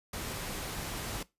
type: noise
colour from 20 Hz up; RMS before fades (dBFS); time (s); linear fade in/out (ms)
pink; -38; 0.13-1.23; 5
effects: noise-tail reverb RT60 0.2 s tail -19 dB re dry + resampled to 32000 Hz